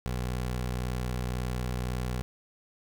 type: tone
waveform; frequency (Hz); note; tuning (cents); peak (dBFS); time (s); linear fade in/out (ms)
20% pulse; 61.9; B1; +5; -25; 0.06-2.22; 0
effects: none